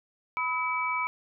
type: tone cluster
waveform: sine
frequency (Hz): 996 / 1280 / 2293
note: B5 / D#6 / D7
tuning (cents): +14 / +49 / -42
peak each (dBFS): -30 / -33 / -30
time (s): 0.37-1.07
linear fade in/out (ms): 0
effects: none